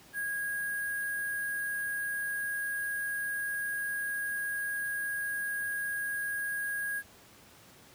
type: tone with sample-and-hold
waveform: sine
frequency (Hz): 1645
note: G#6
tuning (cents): -17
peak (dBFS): -31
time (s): 0.13-7.03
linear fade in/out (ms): 50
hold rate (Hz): 11025
effects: pink hiss -56 dBFS RMS until 7.94 s + high-pass 80 Hz 12 dB/octave